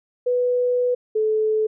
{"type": "tone pair in turn", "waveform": "sine", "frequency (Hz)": [493.9, 433.4], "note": ["B4", "A4"], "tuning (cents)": [0, -26], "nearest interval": "major second", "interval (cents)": 226, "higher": "first", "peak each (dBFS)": -17, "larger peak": "neither", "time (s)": [[0.26, 0.95], [1.15, 1.67]], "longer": "first", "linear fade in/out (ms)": 10, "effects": []}